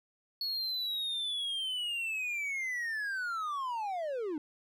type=linear sweep; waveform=triangle; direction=down; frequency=4382 to 285.2 Hz; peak=-31 dBFS; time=0.41-4.38 s; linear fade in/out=2 ms; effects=none